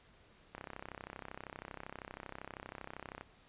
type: click train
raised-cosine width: 0.5 ms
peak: -29 dBFS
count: 88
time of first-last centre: 0.55-3.211 s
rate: 32.7 Hz
effects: pink hiss -64 dBFS RMS until 3.48 s + resampled to 8000 Hz